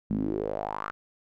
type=tone with band-pass filter sweep; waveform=sawtooth; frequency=51.9 Hz; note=G#1; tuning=in tune; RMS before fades=-31 dBFS; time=0.1-0.91 s; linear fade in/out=0 ms; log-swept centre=200 to 1400 Hz; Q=5.2; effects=none